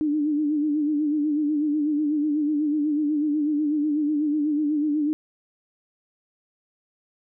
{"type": "tone with vibrato", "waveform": "sine", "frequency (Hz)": 299.1, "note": "D4", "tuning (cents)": 32, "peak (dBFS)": -20, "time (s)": [0.01, 5.13], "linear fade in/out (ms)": 0, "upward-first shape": "sine", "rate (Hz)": 8.1, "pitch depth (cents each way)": 62, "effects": []}